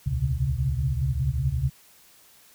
sine tone cluster, 66.8 / 77.5 / 121.3 / 132.6 / 137.6 Hz, C2 / D#2 / B2 / C3 / C#3, +36 / -6 / -31 / +23 / -12 cents, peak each -29 dBFS, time 0.06-1.7 s, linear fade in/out 10 ms, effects white hiss -55 dBFS RMS until 2.54 s

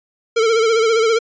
square tone with vibrato, 450 Hz, A4, 39 cents sharp, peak -13 dBFS, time 0.36-1.19 s, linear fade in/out 10 ms, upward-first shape sine, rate 15 Hz, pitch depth 59 cents each way, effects resampled to 16000 Hz

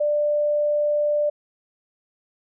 sine tone, 592 Hz, D5, 14 cents sharp, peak -18 dBFS, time 0-1.3 s, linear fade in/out 10 ms, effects none

